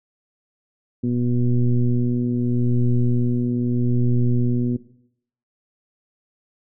sine tone with frequency modulation, 121.6 Hz, B2, 26 cents flat, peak -16 dBFS, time 1.03-4.77 s, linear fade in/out 10 ms, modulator 122 Hz, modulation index 1.4, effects noise-tail reverb RT60 0.7 s tail -17 dB re dry

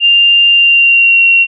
sine tone with pitch glide, 2794 to 2741 Hz, F7 to F7, 0 to -33 cents, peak -4 dBFS, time 0-1.47 s, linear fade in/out 50 ms, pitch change -33 cents, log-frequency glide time 0.5-1.24 s, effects none

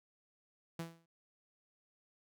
sawtooth tone with exponential decay, 166.2 Hz, E3, 15 cents sharp, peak -33 dBFS, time 0.79-1.06 s, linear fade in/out 5 ms, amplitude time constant 57 ms, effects none

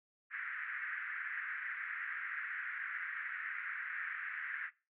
pink band-pass noise, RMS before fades -42 dBFS, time 0.3-4.71 s, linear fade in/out 50 ms, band 1500 to 2000 Hz, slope 48 dB/octave, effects noise-tail reverb RT60 0.3 s tail -20 dB re dry

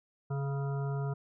harmonic tone with a mistuned harmonic, 138.59 Hz, C#3, in tune, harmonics 1 / 3 / 5 / 7 / 9 / 10, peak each -31 / -41 / -45 / -48 / -50 / -51 dBFS, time 0.3-1.14 s, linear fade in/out 10 ms, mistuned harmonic 3, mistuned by +19 cents, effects none

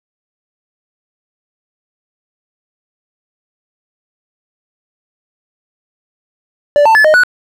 triangle tone with pitch steps, 583 / 891 / 1728 / 618 / 1474 Hz, D5 / A5 / A6 / D#5 / F#6, -13 / +22 / -32 / -12 / -7 cents, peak -3 dBFS, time 6.76-7.235 s, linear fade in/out 0 ms, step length 95 ms, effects none

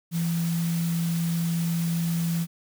sine tone in noise, 167.9 Hz, E3, 32 cents sharp, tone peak -23 dBFS, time 0.11-2.47 s, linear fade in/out 50 ms, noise white, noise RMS -38 dBFS, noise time 0.11-2.47 s, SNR +12 dB, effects none

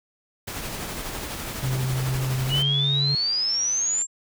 pink noise with tremolo, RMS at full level -31 dBFS, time 0.47-2.63 s, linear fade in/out 10 ms, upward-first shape sine, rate 12 Hz, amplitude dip 30%
triangle tone with pitch glide, 130 to 140.14 Hz, C3 to C#3, -11 to +19 cents, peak -21 dBFS, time 1.63-3.15 s, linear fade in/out 2 ms, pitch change +130 cents, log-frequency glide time 2.46-2.56 s
click train, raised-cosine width 0.2 ms, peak -24 dBFS, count 172, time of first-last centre 2.45-4.019 s, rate 109 Hz
sine exponential sweep, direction up, 2873 to 7500 Hz, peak -21 dBFS, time 2.49-4.07 s, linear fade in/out 50 ms
effects none

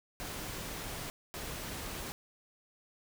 pink noise bursts at uneven times, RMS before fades -41 dBFS, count 2, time 0.2-1.1 / 1.34-2.12 s, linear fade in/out 0 ms, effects none

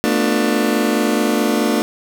30% pulse chord, B half-diminished seventh, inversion third, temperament just, 222.2 / 246.9 / 296.3 / 355.6 Hz, A3 / B3 / D4 / F4, +17 / 0 / +15 / +31 cents, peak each -16 / -19 / -17 / -20 dBFS, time 0.04-1.82 s, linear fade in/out 0 ms, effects none

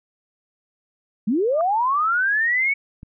sine linear sweep, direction up, 189.5 to 2247 Hz, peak -17 dBFS, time 1.27-2.74 s, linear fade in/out 10 ms
sine tone with exponential growth, 1200 Hz, D6, 37 cents sharp, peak -23 dBFS, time 1.51-1.61 s, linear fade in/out 1 ms, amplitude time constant 20 ms
click, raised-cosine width 5 ms, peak -26 dBFS, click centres 3.031 s
effects none

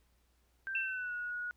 sine tone with pitch glide, 1568 to 1454.6 Hz, G6 to F#6, 0 to -30 cents, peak -36 dBFS, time 0.67-1.51 s, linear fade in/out 0 ms, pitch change -130 cents, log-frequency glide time 0.8-1.13 s
sine tone with exponential decay, 2688 Hz, E7, 33 cents sharp, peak -30 dBFS, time 0.75-1.31 s, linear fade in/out 2 ms, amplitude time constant 120 ms
effects added 60 Hz sine -70 dBFS peak until 1.56 s + pink hiss -75 dBFS RMS until 1.56 s

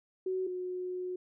sine tone pair in turn, 373.6 / 364.4 Hz, F#4 / F#4, +17 / -26 cents, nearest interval unison, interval 43 cents, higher first, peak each -30 / -34 dBFS, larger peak first, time 0.26-0.47 / 0.47-1.16 s, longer second, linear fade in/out 5 ms, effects none

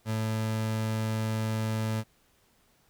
30% pulse tone, 110 Hz, A2, in tune, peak -25 dBFS, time 0.05-2.04 s, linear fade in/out 50 ms, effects pink hiss -66 dBFS RMS until 2.89 s

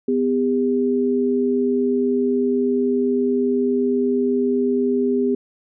sine tone pair together, 250.9 / 402.9 Hz, B3 / G4, +28 / +48 cents, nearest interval minor sixth, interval 820 cents, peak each -19 dBFS, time 0.08-5.35 s, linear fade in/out 5 ms, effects none

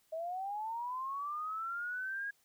sine linear sweep, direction up, 629 to 1651 Hz, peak -36 dBFS, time 0.12-2.31 s, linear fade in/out 10 ms, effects white hiss -72 dBFS RMS until 2.44 s

